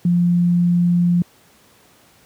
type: tone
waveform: sine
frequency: 174.61 Hz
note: F3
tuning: in tune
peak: -12 dBFS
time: 0.05-1.22 s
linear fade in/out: 2 ms
effects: pink hiss -52 dBFS RMS until 2.25 s + high-pass 100 Hz 12 dB/octave